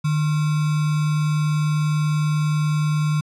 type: tone with sample-and-hold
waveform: sine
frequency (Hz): 151.7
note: D#3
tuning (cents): -44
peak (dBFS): -17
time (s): 0.04-3.21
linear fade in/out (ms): 10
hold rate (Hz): 1225
effects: low-pass 9000 Hz 12 dB/octave